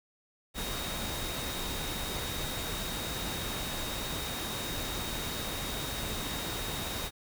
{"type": "tone in noise", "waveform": "sine", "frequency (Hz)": 3742, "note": "A#7", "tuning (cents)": 6, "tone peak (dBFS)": -41, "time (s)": [0.54, 7.11], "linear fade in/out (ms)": 50, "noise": "pink", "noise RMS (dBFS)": -36, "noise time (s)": [0.54, 7.11], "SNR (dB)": -8, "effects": []}